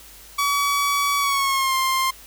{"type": "tone with pitch glide", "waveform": "sawtooth", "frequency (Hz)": [1137, 1054.7], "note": ["C#6", "C6"], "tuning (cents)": [44, 14], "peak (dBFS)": -15, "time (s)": [0.38, 2.11], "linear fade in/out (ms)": 10, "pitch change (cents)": -130, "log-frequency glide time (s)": [1.18, 1.75], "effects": ["added 50 Hz sine -50 dBFS peak until 2.26 s", "white hiss -45 dBFS RMS until 2.26 s"]}